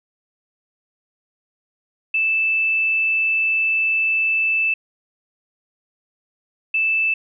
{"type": "tone bursts at uneven times", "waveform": "sine", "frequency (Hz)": 2637, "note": "E7", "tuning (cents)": 0, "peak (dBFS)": -16, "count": 2, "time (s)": [[2.14, 4.74], [6.74, 7.14]], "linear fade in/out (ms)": 5, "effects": []}